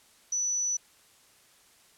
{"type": "tone", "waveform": "sine", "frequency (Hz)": 5950, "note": "F#8", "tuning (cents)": 9, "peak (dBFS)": -26, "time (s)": [0.32, 0.77], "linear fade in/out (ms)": 5, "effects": ["white hiss -60 dBFS RMS until 1.97 s", "low-pass 11000 Hz 12 dB/octave"]}